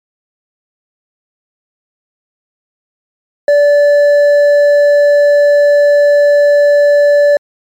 triangle tone with hard clipping, 580 Hz, D5, 22 cents flat, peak -6 dBFS, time 3.48-7.37 s, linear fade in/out 2 ms, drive 8 dB, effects MP3 96 kbps

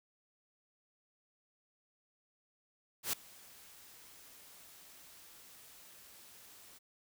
white noise with ADSR envelope, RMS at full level -33 dBFS, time 3.03-6.79 s, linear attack 100 ms, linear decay 5 ms, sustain -24 dB, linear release 17 ms, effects none

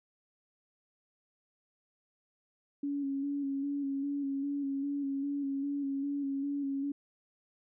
sine tone with vibrato, 279.5 Hz, C#4, 14 cents sharp, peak -31 dBFS, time 2.83-6.92 s, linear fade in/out 5 ms, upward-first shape square, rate 2.5 Hz, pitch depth 28 cents each way, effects none

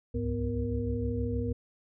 sine tone cluster, 65.7 / 72.2 / 104.9 / 246.9 / 469.7 Hz, C2 / D2 / G#2 / B3 / A#4, +8 / -29 / +18 / 0 / +13 cents, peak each -37 / -36 / -33 / -34 / -35 dBFS, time 0.14-1.53 s, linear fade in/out 10 ms, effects none

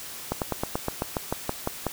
slowing click train, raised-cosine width 1 ms, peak -11 dBFS, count 12, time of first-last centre 0.32-1.867 s, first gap 98 ms, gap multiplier 1.07, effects white hiss -39 dBFS RMS until 1.92 s

